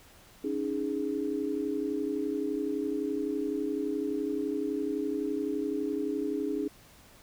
sine chord, C# suspended second, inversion none, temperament equal with one note detuned, 279.3 / 311.1 / 415.3 Hz, C#4 / D#4 / G#4, +13 / 0 / 0 cents, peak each -33 dBFS, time 0.44-6.68 s, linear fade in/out 5 ms, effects pink hiss -56 dBFS RMS until 7.22 s

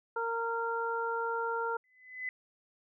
harmonic tone, 461.2 Hz, A#4, 19 cents flat, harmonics 1 / 2 / 3, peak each -35 / -35 / -35 dBFS, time 0.16-1.77 s, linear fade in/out 5 ms
sine tone with exponential growth, 2016 Hz, B6, 35 cents sharp, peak -31 dBFS, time 1.84-2.29 s, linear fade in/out 1 ms, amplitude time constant 96 ms
effects none

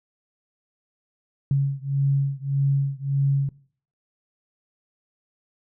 sine beating tone pair, 137.9 / 139.6 Hz, C#3 / C#3, -9 / +13 cents, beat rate 1.7 Hz, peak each -22 / -23 dBFS, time 1.51-3.49 s, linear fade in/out 2 ms, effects noise-tail reverb RT60 0.5 s tail -20 dB re dry

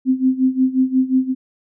sine tone with tremolo, 259.7 Hz, C4, 13 cents flat, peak -10 dBFS, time 0.05-1.35 s, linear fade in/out 50 ms, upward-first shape sine, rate 5.6 Hz, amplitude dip 85%, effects none

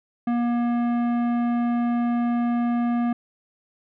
sine tone with tanh clipping, 238.5 Hz, A#3, 40 cents sharp, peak -22 dBFS, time 0.27-3.13 s, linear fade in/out 5 ms, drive 14 dB, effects none

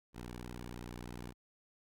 10% pulse tone with vibrato, 60 Hz, B1, 49 cents flat, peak -36 dBFS, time 0.13-1.34 s, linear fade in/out 50 ms, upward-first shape sine, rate 19 Hz, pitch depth 240 cents each way, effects none

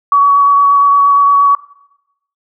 sine tone with vibrato, 1130 Hz, C#6, 33 cents sharp, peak -5 dBFS, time 0.12-1.55 s, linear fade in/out 2 ms, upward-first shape triangle, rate 8.6 Hz, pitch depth 16 cents each way, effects noise-tail reverb RT60 0.8 s tail -18 dB re dry

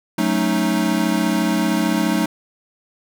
square chord, D# half-diminished seventh, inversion first, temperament equal, 185 / 220 / 277.2 / 311.1 Hz, F#3 / A3 / C#4 / D#4, 0 / 0 / 0 / 0 cents, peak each -23 / -22 / -26 / -22 dBFS, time 0.18-2.26 s, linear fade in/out 5 ms, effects none

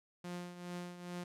sawtooth tone with tremolo, 176.7 Hz, F3, 21 cents sharp, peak -36 dBFS, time 0.24-1.24 s, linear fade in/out 5 ms, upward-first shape triangle, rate 2.4 Hz, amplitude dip 70%, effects low-pass 11000 Hz 12 dB/octave

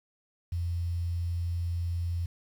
sine tone with quantisation, 86.1 Hz, F2, 24 cents flat, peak -28 dBFS, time 0.52-2.26 s, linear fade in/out 5 ms, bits 9, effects none

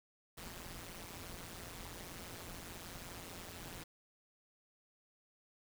pink noise with amplitude modulation, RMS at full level -45 dBFS, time 0.37-3.84 s, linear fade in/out 10 ms, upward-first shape sine, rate 174 Hz, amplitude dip 90%, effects none

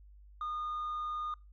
sine tone with tanh clipping, 1223 Hz, D#6, 30 cents flat, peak -35 dBFS, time 0.41-1.34 s, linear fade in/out 2 ms, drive 1 dB, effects noise-tail reverb RT60 0.3 s tail -26 dB re dry + added 50 Hz sine -53 dBFS peak until 1.52 s

